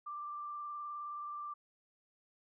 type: tone with vibrato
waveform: sine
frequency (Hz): 1180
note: D6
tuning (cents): +8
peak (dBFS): -40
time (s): 0.06-1.54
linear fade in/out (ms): 10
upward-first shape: sine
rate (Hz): 19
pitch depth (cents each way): 17
effects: none